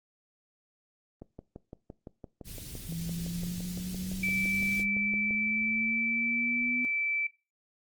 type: click train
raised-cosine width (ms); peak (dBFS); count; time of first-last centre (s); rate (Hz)
2; -29; 25; 1.22-5.309; 5.87
type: band-stop noise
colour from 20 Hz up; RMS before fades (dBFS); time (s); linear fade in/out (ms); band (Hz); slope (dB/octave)
pink; -42; 2.44-4.85; 50; 240 to 3600; 12
type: exponential sweep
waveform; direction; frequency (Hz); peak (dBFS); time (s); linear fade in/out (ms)
sine; up; 164.81 to 246; -33; 2.89-6.85; 0
type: tone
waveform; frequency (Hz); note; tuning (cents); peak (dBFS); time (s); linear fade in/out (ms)
sine; 2322; D7; -20; -27; 4.23-7.27; 5
effects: noise-tail reverb RT60 0.3 s tail -21 dB re dry + Opus 24 kbps